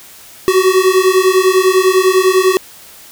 square beating tone pair, 370 / 380 Hz, F#4 / F#4, 0 / +46 cents, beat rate 10 Hz, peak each -12 dBFS, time 0.48-2.57 s, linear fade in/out 0 ms, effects white hiss -38 dBFS RMS until 3.11 s

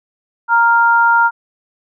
sine tone pair together, 932.3 / 1397.8 Hz, A#5 / F6, 0 / +1 cents, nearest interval perfect fifth, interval 701 cents, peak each -11 dBFS, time 0.48-1.31 s, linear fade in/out 50 ms, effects none

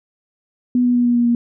sine tone with pitch steps, 246.9 / 244.9 / 242.9 / 241 / 239 / 237.1 Hz, B3 / B3 / B3 / B3 / A#3 / A#3, 0 / -14 / -29 / -42 / +43 / +30 cents, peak -12 dBFS, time 0.75-1.35 s, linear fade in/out 2 ms, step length 100 ms, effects none

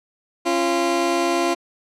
20% pulse tone pair together, 272.9 / 343.8 Hz, C#4 / F4, -27 / -27 cents, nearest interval major third, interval 400 cents, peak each -20 / -14 dBFS, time 0.45-1.55 s, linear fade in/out 20 ms, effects low-pass 9000 Hz 12 dB/octave

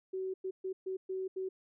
sine tone bursts at uneven times, 377.4 Hz, F#4, 34 cents sharp, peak -34 dBFS, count 6, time 0.13-0.34 / 0.44-0.51 / 0.64-0.73 / 0.86-0.97 / 1.09-1.28 / 1.36-1.49 s, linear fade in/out 10 ms, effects none

